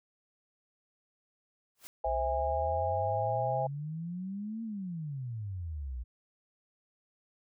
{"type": "noise with exponential growth", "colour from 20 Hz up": "white", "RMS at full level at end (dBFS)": -43, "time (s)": [1.75, 1.87], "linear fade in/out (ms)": 0, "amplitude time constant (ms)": 24}
{"type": "chord", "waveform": "sine", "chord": "C augmented", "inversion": "none", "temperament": "just", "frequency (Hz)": [523.3, 654.1, 817.6], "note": ["C5", "E5", "G#5"], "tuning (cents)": [0, -14, -27], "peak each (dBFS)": [-35, -33, -32], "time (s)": [2.04, 3.67], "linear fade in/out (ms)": 5}
{"type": "exponential two-way sweep", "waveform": "sine", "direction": "up then down", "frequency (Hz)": [57.9, 230, 57.9], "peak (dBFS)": -35, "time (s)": [2.05, 6.04], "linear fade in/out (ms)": 20, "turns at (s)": 4.63}
{"effects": []}